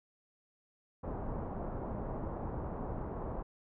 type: low-pass noise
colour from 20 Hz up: pink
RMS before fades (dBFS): -39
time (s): 1.03-3.43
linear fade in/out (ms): 10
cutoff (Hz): 1000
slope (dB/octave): 24
effects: none